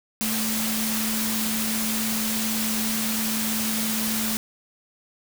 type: tone in noise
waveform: sine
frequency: 219.9 Hz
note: A3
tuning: 1 cent flat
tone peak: -27 dBFS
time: 0.21-4.37 s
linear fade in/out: 0 ms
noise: white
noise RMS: -27 dBFS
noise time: 0.21-4.37 s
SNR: -3 dB
effects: none